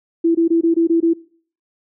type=tone bursts; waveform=sine; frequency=332.9 Hz; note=E4; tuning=17 cents sharp; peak=-11 dBFS; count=7; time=0.24-1.136 s; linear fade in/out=10 ms; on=110 ms; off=21 ms; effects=noise-tail reverb RT60 0.5 s tail -21 dB re dry